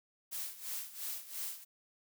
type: noise with tremolo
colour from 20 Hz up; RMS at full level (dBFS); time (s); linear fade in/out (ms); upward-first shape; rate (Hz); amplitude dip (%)
blue; -39; 0.31-1.65; 20; sine; 2.9; 80
effects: none